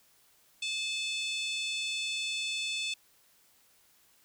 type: harmonic tone with a mistuned harmonic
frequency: 880 Hz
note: A5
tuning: in tune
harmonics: 3 / 4 / 5 / 6 / 7 / 8 / 9 / 10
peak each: -35 / -35 / -43 / -47 / -48 / -48 / -46 / -50 dBFS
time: 0.62-2.94 s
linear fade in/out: 5 ms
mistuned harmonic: 3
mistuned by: -32 cents
effects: white hiss -65 dBFS RMS until 4.24 s